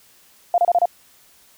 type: tone bursts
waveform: sine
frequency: 698.5 Hz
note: F5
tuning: in tune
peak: -12 dBFS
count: 5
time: 0.54-0.856 s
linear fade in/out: 2 ms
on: 40 ms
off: 29 ms
effects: white hiss -53 dBFS RMS until 1.57 s